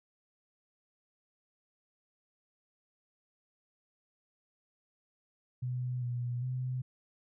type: tone with pitch steps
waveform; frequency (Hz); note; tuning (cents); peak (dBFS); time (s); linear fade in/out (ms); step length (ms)
sine; 125.2 / 121.8 / 127.5; B2 / B2 / C3; +24 / -24 / -44; -32; 5.62-6.82; 10; 400
effects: none